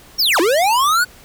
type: linear two-way sweep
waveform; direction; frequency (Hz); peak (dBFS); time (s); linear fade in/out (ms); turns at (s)
square; down then up; 5730 to 311.1 to 1507; -13; 0.18-1.05; 20; 0.4
effects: pink hiss -44 dBFS RMS until 1.24 s